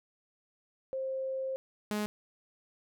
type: tone pair in turn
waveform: sine / sawtooth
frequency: 529 / 209.9 Hz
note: C5 / G#3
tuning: +19 / +19 cents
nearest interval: octave + major third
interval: 1600 cents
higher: first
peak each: -32 / -27 dBFS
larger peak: second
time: 0.93-1.56 / 1.91-2.06 s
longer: first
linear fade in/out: 0 ms
effects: none